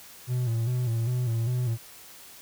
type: tone with vibrato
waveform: triangle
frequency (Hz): 119.5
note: A#2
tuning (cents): +43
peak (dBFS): -22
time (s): 0.27-1.78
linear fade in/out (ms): 50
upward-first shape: square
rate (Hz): 2.5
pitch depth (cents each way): 74
effects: white hiss -48 dBFS RMS until 2.41 s